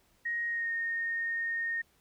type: tone with pitch glide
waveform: sine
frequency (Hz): 1877 to 1844.8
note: A#6 to A#6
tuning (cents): +11 to -19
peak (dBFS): -30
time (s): 0.25-1.82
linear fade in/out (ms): 10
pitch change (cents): -30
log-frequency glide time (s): 0.47-0.71
effects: pink hiss -68 dBFS RMS until 2 s